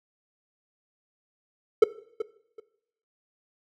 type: tone with echo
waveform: triangle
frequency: 440 Hz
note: A4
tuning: in tune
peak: -8 dBFS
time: 1.82-1.84 s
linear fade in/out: 5 ms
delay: 380 ms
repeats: 2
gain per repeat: -14 dB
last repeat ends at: 2.6 s
effects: noise-tail reverb RT60 0.7 s tail -17 dB re dry